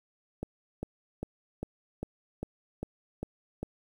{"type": "click train", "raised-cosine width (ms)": 2, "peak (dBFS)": -21, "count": 9, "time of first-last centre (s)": [0.43, 3.63], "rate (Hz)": 2.5, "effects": ["9-bit"]}